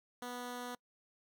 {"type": "tone", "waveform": "10% pulse", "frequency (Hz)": 245.6, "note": "B3", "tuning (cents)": -9, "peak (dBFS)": -33, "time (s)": [0.22, 0.75], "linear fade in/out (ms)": 2, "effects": ["noise-tail reverb RT60 0.1 s tail -25 dB re dry"]}